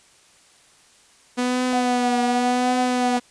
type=tone with vibrato; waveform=sawtooth; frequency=246.9 Hz; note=B3; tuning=in tune; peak=-16 dBFS; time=1.37-3.2 s; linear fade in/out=20 ms; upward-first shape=triangle; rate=0.89 Hz; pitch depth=43 cents each way
type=tone with pitch glide; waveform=sine; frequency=741 to 748.7 Hz; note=F#5 to F#5; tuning=+2 to +20 cents; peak=-22 dBFS; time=1.73-3.17 s; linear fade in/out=0 ms; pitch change=+18 cents; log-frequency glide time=1.86-2.82 s
effects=white hiss -54 dBFS RMS until 3.3 s + resampled to 22050 Hz